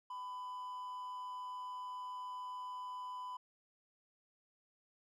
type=tone with amplitude modulation; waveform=triangle; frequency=1001 Hz; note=B5; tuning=23 cents sharp; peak=-39 dBFS; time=0.1-3.37 s; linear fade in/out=5 ms; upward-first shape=sine; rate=195 Hz; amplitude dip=30%; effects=none